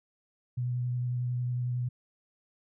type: tone with vibrato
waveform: sine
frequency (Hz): 123.47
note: B2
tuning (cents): 0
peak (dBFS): -28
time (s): 0.57-1.89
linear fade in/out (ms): 10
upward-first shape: sine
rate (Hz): 11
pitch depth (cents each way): 14
effects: none